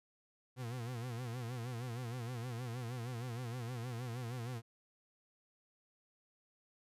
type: tone with vibrato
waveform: 40% pulse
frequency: 120.9 Hz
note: B2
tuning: 36 cents flat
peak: -39 dBFS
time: 0.56-4.62 s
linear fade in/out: 50 ms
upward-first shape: sine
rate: 6.4 Hz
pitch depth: 110 cents each way
effects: resampled to 32000 Hz